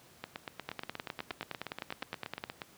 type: two click trains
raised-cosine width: 0.3 ms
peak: -22 / -20 dBFS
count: 21 / 18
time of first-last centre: 0.24-2.618 / 0.69-2.439 s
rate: 8.41 / 9.72 Hz
effects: pink hiss -59 dBFS RMS until 2.77 s + high-pass 100 Hz 12 dB/octave